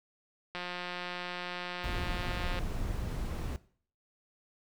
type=click train; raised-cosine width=0.3 ms; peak=-22 dBFS; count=364; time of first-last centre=0.55-2.589 s; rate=178 Hz
type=noise; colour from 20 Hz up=brown; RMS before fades=-35 dBFS; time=1.84-3.56 s; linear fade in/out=0 ms
effects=noise-tail reverb RT60 0.5 s tail -18 dB re dry